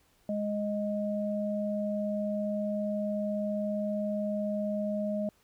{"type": "tone pair together", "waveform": "sine", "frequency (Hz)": [207.7, 622.3], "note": ["G#3", "D#5"], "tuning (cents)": [0, 0], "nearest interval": "octave + perfect fifth", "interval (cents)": 1900, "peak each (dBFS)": [-31, -32], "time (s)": [0.29, 5.29], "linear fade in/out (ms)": 2, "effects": ["pink hiss -67 dBFS RMS until 5.43 s"]}